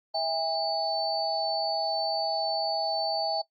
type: tone cluster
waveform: sine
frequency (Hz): 652 / 810 / 4499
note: E5 / G#5 / C#8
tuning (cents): -19 / -43 / +25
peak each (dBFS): -30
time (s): 0.14-3.42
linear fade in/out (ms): 10
effects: noise-tail reverb RT60 0.1 s tail -20 dB re dry + Opus 24 kbps